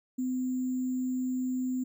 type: tone with sample-and-hold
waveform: sine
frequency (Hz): 255.2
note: C4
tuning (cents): -43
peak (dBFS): -28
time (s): 0.18-1.84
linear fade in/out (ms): 10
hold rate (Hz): 7350
effects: none